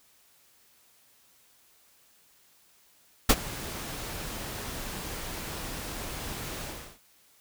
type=noise with ADSR envelope; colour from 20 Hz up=pink; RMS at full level=-17 dBFS; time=3.29-6.99 s; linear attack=8 ms; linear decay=49 ms; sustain=-20 dB; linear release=360 ms; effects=white hiss -62 dBFS RMS until 7.4 s